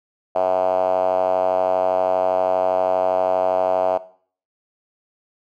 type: tone with band-pass filter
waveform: 5% pulse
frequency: 92.5 Hz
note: F#2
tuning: in tune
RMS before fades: -19 dBFS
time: 0.35-3.98 s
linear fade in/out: 10 ms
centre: 670 Hz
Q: 6
effects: noise-tail reverb RT60 0.5 s tail -17 dB re dry